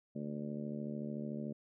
harmonic tone, 73.6 Hz, D2, 4 cents sharp, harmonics 2 / 3 / 4 / 5 / 6 / 7 / 8, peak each -45 / -40 / -49 / -49 / -53 / -54 / -50 dBFS, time 0.15-1.53 s, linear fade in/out 10 ms, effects none

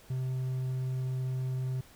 triangle tone, 129.3 Hz, C3, 20 cents flat, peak -28 dBFS, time 0.1-1.81 s, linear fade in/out 5 ms, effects pink hiss -57 dBFS RMS until 1.95 s

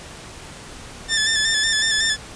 15% pulse tone with vibrato, 1760 Hz, A6, in tune, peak -11 dBFS, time 1.08-2.17 s, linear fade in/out 50 ms, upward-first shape square, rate 5.4 Hz, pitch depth 33 cents each way, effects pink hiss -38 dBFS RMS until 2.35 s + resampled to 22050 Hz

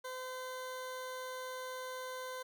20% pulse tone, 512 Hz, C5, 38 cents flat, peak -36 dBFS, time 0.04-2.43 s, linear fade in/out 10 ms, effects none

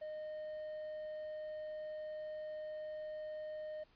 triangle tone, 615 Hz, D#5, 20 cents flat, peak -40 dBFS, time 0.01-3.84 s, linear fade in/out 10 ms, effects pink hiss -70 dBFS RMS until 3.95 s + resampled to 11025 Hz

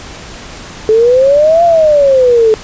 sine exponential two-way sweep, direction up then down, 429.2 to 694 to 429.2 Hz, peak -4 dBFS, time 0.89-2.54 s, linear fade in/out 0 ms, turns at 1.64 s, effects pink hiss -29 dBFS RMS until 2.63 s + resampled to 16000 Hz

